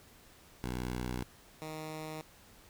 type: tone pair in turn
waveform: 10% pulse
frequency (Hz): 61.74 / 156.21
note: B1 / D#3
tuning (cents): 0 / +7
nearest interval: octave + major third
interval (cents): 1607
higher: second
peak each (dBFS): -27 / -32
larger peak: first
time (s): 0.64-1.23 / 1.62-2.21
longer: neither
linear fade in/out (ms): 0
effects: pink hiss -59 dBFS RMS until 2.69 s